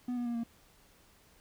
triangle tone with pitch steps, 246.9 / 242 / 237.1 / 232.4 Hz, B3 / B3 / A#3 / A#3, 0 / -35 / +30 / -5 cents, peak -30 dBFS, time 0.08-0.436 s, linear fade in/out 5 ms, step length 89 ms, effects pink hiss -63 dBFS RMS until 1.4 s

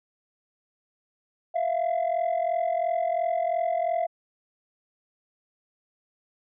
sine tone pair together, 659.3 / 702.2 Hz, E5 / F5, 0 / +9 cents, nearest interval minor second, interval 109 cents, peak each -24 / -24 dBFS, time 1.54-4.07 s, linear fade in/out 20 ms, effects tanh soft clip ceiling -20 dBFS

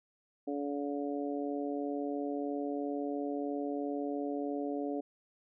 harmonic tone, 143 Hz, D3, 46 cents flat, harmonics 2 / 3 / 4 / 5, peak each -35 / -39 / -41 / -43 dBFS, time 0.47-5.01 s, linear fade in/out 10 ms, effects none

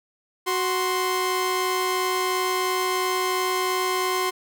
sawtooth tone pair together, 370.8 / 1049.5 Hz, F#4 / C6, +4 / +5 cents, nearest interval octave + tritone, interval 1801 cents, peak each -21 dBFS, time 0.46-4.31 s, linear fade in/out 20 ms, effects none

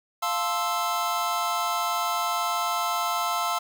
square chord, F major seventh, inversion none, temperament equal, 698.5 / 880 / 1046.5 / 1318.5 Hz, F5 / A5 / C6 / E6, 0 / 0 / 0 / 0 cents, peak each -31 / -33 / -31 / -29 dBFS, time 0.22-3.59 s, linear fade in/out 10 ms, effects none

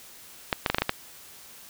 clicks, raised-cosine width 0.3 ms, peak -6 dBFS, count 7, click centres 0.528 / 0.662 / 0.7 / 0.746 / 0.784 / 0.82 / 0.894 s, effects white hiss -48 dBFS RMS until 1.69 s

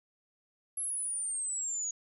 sine exponential sweep, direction down, 11180 to 6670 Hz, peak -32 dBFS, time 0.77-1.91 s, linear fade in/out 5 ms, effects none

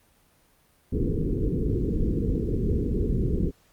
pink low-pass noise, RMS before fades -25 dBFS, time 0.92-3.51 s, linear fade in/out 10 ms, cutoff 470 Hz, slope 96 dB/octave, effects pink hiss -62 dBFS RMS until 3.72 s + Opus 32 kbps

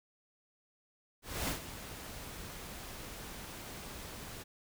pink noise with ADSR envelope, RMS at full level -34 dBFS, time 1.22-4.44 s, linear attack 260 ms, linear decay 110 ms, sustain -12 dB, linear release 22 ms, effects none

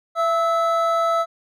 triangle tone pair together, 669 / 1304.4 Hz, E5 / E6, +25 / -19 cents, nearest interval octave, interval 1156 cents, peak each -18 dBFS, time 0.15-1.26 s, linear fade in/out 50 ms, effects none

